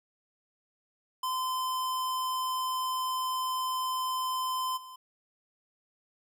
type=tone with level steps; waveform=square; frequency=1028 Hz; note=C6; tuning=31 cents flat; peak=-30 / -45 dBFS; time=1.23-4.96 s; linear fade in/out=5 ms; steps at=4.76 s; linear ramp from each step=20 ms; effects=none